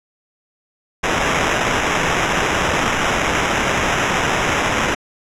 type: noise with sample-and-hold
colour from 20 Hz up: blue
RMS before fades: -18 dBFS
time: 1.03-4.95 s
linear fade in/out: 10 ms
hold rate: 4410 Hz
effects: low-pass 7000 Hz 12 dB/octave